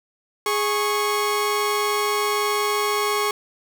sawtooth tone pair together, 415.3 / 1100.4 Hz, G#4 / C#6, 0 / -13 cents, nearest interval octave + perfect fourth, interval 1687 cents, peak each -19 dBFS, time 0.46-3.31 s, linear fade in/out 2 ms, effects none

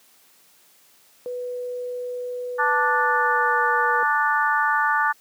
sine tone with pitch glide, 493.9 to 482.3 Hz, B4 to B4, 0 to -41 cents, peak -27 dBFS, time 1.26-4.03 s, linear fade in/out 0 ms, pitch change -41 cents, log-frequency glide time 2.95-3.63 s
harmonic tone, 293.7 Hz, D4, in tune, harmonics 3 / 4 / 5 / 6, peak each -23 / -23 / -23 / -25 dBFS, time 2.58-5.13 s, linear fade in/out 20 ms
effects white hiss -56 dBFS RMS until 5.2 s + high-pass 150 Hz 12 dB/octave

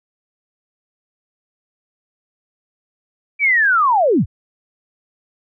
sine linear sweep, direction down, 2349 to 52.2 Hz, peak -11 dBFS, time 3.39-4.26 s, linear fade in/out 50 ms, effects none

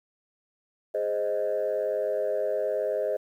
sine chord, Ab major, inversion none, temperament equal, 415.3 / 523.3 / 622.3 Hz, Ab4 / C5 / Eb5, 0 / 0 / 0 cents, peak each -30 / -28 / -27 dBFS, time 0.94-3.17 s, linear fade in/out 10 ms, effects tanh soft clip ceiling -19 dBFS + 10-bit

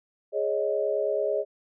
sine chord, Ab suspended fourth, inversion none, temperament just, 415.3 / 553.7 / 623 Hz, Ab4 / Db5 / Eb5, 0 / -2 / +2 cents, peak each -28 dBFS, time 0.32-1.45 s, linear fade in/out 50 ms, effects none

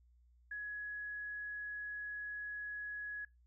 sine tone, 1679 Hz, G#6, 18 cents sharp, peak -40 dBFS, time 0.51-3.25 s, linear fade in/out 5 ms, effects noise-tail reverb RT60 0.2 s tail -25 dB re dry + added 60 Hz sine -64 dBFS peak until 3.46 s

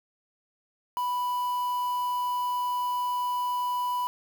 triangle tone with quantisation, 987.8 Hz, B5, in tune, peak -24 dBFS, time 0.97-4.07 s, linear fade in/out 0 ms, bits 7, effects none

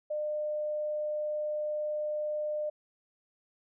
sine tone, 603 Hz, D5, 46 cents sharp, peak -30 dBFS, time 0.1-2.7 s, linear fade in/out 10 ms, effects none

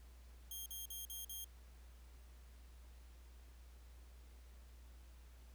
5% pulse tone bursts, 3217 Hz, G7, 44 cents sharp, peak -37 dBFS, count 5, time 0.51-1.444 s, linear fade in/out 2 ms, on 150 ms, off 46 ms, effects added 60 Hz sine -56 dBFS peak until 5.54 s + pink hiss -69 dBFS RMS until 5.54 s

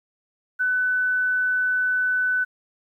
sine tone, 1500 Hz, F#6, 23 cents sharp, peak -19 dBFS, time 0.59-2.45 s, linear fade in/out 20 ms, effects 10-bit

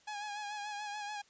sawtooth tone with vibrato, 830.6 Hz, G#5, in tune, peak -35 dBFS, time 0.07-1.22 s, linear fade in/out 10 ms, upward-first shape sine, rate 6.9 Hz, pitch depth 40 cents each way, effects white hiss -66 dBFS RMS until 1.29 s + resampled to 16000 Hz

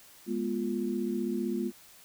sine chord, F diminished, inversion first, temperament equal with one note detuned, 207.7 / 243.3 / 349.2 Hz, Ab3 / Cb4 / F4, 0 / -26 / 0 cents, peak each -33 dBFS, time 0.26-1.72 s, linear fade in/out 50 ms, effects white hiss -55 dBFS RMS until 2.04 s

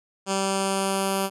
10% pulse tone with low-pass filter sweep, 194.1 Hz, G3, 17 cents flat, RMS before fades -25 dBFS, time 0.26-1.3 s, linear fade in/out 50 ms, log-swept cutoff 7700 to 12000 Hz, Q 2.8, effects none

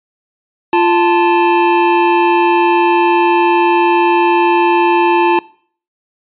square tone pair together, 346.8 / 880 Hz, F4 / A5, -12 / 0 cents, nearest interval octave + major third, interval 1612 cents, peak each -12 dBFS, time 0.73-5.39 s, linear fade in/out 2 ms, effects noise-tail reverb RT60 0.5 s tail -22 dB re dry + resampled to 8000 Hz

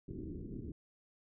white low-pass noise, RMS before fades -44 dBFS, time 0.08-0.72 s, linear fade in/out 2 ms, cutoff 360 Hz, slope 48 dB/octave, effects none

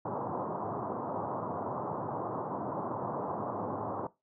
white band-pass noise, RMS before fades -36 dBFS, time 0.05-4.07 s, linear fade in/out 5 ms, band 100 to 1100 Hz, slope 48 dB/octave, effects noise-tail reverb RT60 0.2 s tail -17 dB re dry

